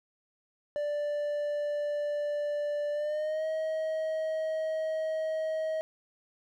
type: tone with pitch glide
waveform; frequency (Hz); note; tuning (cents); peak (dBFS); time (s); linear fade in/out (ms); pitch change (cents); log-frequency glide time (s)
triangle; 587.3 to 633.1; D5 to D#5; 0 to +30; -27; 0.76-5.81; 0; +130; 2.92-3.46
effects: none